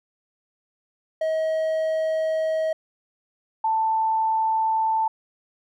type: tone pair in turn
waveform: triangle / sine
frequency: 636 / 885.3 Hz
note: D#5 / A5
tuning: +38 / +10 cents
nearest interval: tritone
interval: 572 cents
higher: second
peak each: -19 dBFS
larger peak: neither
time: 1.21-2.73 / 3.64-5.08 s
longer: first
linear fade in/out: 5 ms
effects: none